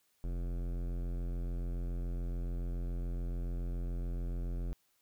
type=tone with hard clipping; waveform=sine; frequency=43.52 Hz; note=F1; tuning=5 cents flat; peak=-36 dBFS; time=0.24-4.73 s; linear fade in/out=0 ms; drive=17 dB; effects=white hiss -74 dBFS RMS until 5.01 s